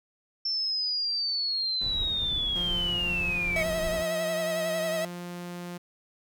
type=linear sweep; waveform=sine; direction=down; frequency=5380 to 2217 Hz; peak=-26 dBFS; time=0.45-3.63 s; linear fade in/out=5 ms
type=noise; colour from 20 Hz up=brown; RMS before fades=-37 dBFS; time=1.81-4.03 s; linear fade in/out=2 ms
type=tone; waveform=sawtooth; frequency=175.8 Hz; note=F3; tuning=12 cents sharp; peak=-32 dBFS; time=2.55-5.78 s; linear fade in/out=10 ms
type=tone with vibrato; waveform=45% pulse; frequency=642 Hz; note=E5; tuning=46 cents flat; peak=-27 dBFS; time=3.56-5.05 s; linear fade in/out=2 ms; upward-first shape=triangle; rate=11 Hz; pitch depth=49 cents each way
effects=none